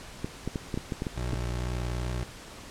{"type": "clicks", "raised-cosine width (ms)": 3, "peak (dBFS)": -17, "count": 9, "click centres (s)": [0.245, 0.476, 0.558, 0.742, 0.775, 0.922, 1.021, 1.068, 1.333]}
{"type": "tone with vibrato", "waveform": "25% pulse", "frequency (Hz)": 60.9, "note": "B1", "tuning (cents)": -24, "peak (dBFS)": -26, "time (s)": [1.16, 2.24], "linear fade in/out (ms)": 10, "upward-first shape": "triangle", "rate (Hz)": 2.4, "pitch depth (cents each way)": 25}
{"effects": ["pink hiss -45 dBFS RMS until 2.7 s", "low-pass 9000 Hz 12 dB/octave"]}